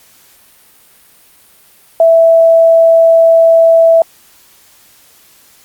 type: tone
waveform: sine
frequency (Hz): 659.3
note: E5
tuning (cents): 0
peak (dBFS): -3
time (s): 2-4.02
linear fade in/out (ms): 2
effects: white hiss -45 dBFS RMS until 5.64 s + Opus 48 kbps